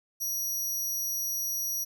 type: tone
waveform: 20% pulse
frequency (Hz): 5780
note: F#8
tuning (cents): -41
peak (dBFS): -24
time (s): 0.2-1.85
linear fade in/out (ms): 20
effects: none